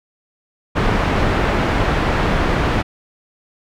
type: low-pass noise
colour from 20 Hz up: pink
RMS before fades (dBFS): -17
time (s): 0.75-2.83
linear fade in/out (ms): 20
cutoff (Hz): 2100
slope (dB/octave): 12
effects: none